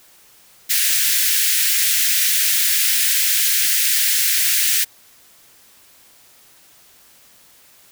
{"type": "high-pass noise", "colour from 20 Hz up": "white", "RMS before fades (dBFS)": -17, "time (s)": [0.69, 4.85], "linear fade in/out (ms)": 20, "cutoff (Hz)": 1600, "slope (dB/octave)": 48, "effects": ["white hiss -50 dBFS RMS until 7.91 s"]}